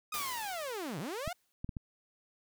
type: linear two-way sweep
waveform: sawtooth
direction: down then up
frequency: 1259 to 128.9 to 744 Hz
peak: -33 dBFS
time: 0.12-1.33 s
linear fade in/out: 5 ms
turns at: 0.99 s
type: noise with exponential decay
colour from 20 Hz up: white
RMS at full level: -38 dBFS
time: 0.14-1.52 s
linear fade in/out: 0 ms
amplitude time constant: 300 ms
type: clicks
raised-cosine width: 5 ms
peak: -26 dBFS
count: 4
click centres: 1.277 / 1.645 / 1.692 / 1.768 s
effects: none